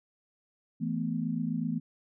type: chord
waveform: sine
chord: E suspended fourth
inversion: none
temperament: equal with one note detuned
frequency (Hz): 164.81 / 220 / 247.9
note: E3 / A3 / B3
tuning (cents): 0 / 0 / +7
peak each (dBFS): -33 / -33 / -33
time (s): 0.8-1.8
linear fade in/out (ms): 20
effects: none